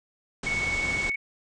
pink low-pass noise, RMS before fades -34 dBFS, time 0.43-1.1 s, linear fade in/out 5 ms, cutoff 8500 Hz, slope 96 dB/octave
sine tone with tremolo, 2217 Hz, C#7, in tune, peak -24 dBFS, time 0.46-1.16 s, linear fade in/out 10 ms, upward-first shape square, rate 19 Hz, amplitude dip 35%
effects none

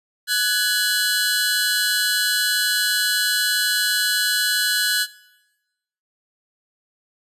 sawtooth tone cluster, 1487 / 1682 / 4096 Hz, F#6 / G#6 / C8, +8 / +22 / -38 cents, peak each -19 dBFS, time 0.27-5.07 s, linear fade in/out 50 ms, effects noise-tail reverb RT60 1.0 s tail -20 dB re dry + resampled to 32000 Hz

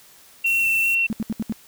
sine tone with vibrato, 2705 Hz, E7, 44 cents sharp, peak -17 dBFS, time 0.44-1.07 s, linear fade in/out 10 ms, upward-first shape square, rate 2.5 Hz, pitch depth 11 cents each way
white band-stop noise, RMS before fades -34 dBFS, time 0.46-0.95 s, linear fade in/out 5 ms, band 220 to 6600 Hz, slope 24 dB/octave
sine tone bursts, 220 Hz, A3, in tune, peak -21 dBFS, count 5, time 1.1-1.524 s, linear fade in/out 0 ms, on 28 ms, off 71 ms
effects white hiss -50 dBFS RMS until 1.67 s

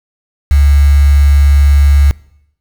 sine tone with quantisation, 71 Hz, C#2, 42 cents sharp, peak -4 dBFS, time 0.51-2.11 s, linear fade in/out 0 ms, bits 4, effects noise-tail reverb RT60 0.8 s tail -22 dB re dry

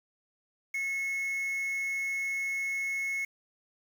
triangle tone with quantisation, 2183 Hz, C#7, 27 cents flat, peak -28 dBFS, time 0.74-3.25 s, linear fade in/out 5 ms, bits 8, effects none

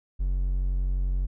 triangle tone, 45.84 Hz, F#1, 15 cents flat, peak -21 dBFS, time 0.19-1.27 s, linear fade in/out 20 ms, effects none

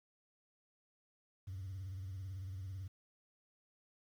sine tone with vibrato, 94.9 Hz, F#2, 44 cents sharp, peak -40 dBFS, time 1.47-2.88 s, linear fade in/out 10 ms, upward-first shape sine, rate 18 Hz, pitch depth 110 cents each way, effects tanh soft clip ceiling -40 dBFS + 11-bit

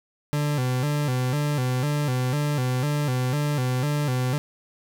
40% pulse tone with vibrato, 136.7 Hz, C#3, 24 cents flat, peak -21 dBFS, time 0.33-4.38 s, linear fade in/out 0 ms, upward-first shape square, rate 2 Hz, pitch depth 130 cents each way, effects none

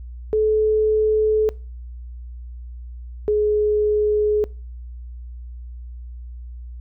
sine tone pair in turn, 431.6 / 421.5 Hz, A4 / G#4, -33 / +26 cents, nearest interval unison, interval 41 cents, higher first, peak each -15 dBFS, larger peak neither, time 0.33-1.49 / 3.28-4.44 s, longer neither, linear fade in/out 0 ms, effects noise-tail reverb RT60 0.4 s tail -24 dB re dry + added 60 Hz sine -32 dBFS peak until 6.8 s

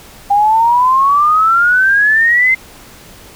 sine exponential sweep, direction up, 798 to 2093 Hz, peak -7 dBFS, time 0.3-2.55 s, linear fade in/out 10 ms, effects pink hiss -38 dBFS RMS until 3.35 s

